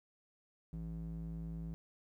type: tone with band-pass filter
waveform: square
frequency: 55 Hz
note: A1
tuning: in tune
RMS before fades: -43 dBFS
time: 0.73-1.74 s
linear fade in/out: 0 ms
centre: 140 Hz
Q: 2.7
effects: 13-bit